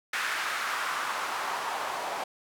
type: noise with band-pass filter sweep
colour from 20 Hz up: white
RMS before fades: -32 dBFS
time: 0.13-2.24 s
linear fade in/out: 5 ms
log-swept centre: 1600 to 780 Hz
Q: 2.2
effects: none